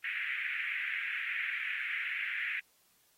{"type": "band-pass noise", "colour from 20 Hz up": "white", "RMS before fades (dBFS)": -36, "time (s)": [0.04, 2.6], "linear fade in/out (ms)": 5, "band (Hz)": [1700, 2400], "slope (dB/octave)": 48, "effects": ["white hiss -69 dBFS RMS until 3.17 s", "AAC 48 kbps"]}